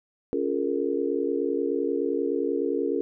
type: chord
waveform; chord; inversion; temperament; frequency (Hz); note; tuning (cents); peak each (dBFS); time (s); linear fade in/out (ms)
sine; Bb minor seventh; first; just; 279.7 / 349.6 / 419.5 / 466.2; Db4 / F4 / Ab4 / Bb4; +16 / +2 / +17 / 0; -29; 0.33-3.01; 0
effects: none